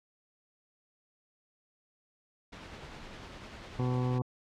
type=noise with tremolo; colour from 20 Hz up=pink; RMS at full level=-45 dBFS; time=2.52-4.19 s; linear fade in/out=10 ms; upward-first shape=sine; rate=10 Hz; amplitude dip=25%
type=harmonic tone; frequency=125.4 Hz; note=B2; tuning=27 cents sharp; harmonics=1 / 2 / 3 / 4 / 6 / 7 / 8 / 9; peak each=-29 / -35 / -39 / -41 / -45 / -46 / -47 / -48 dBFS; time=3.79-4.22 s; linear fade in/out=2 ms
effects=low-pass 4000 Hz 12 dB/octave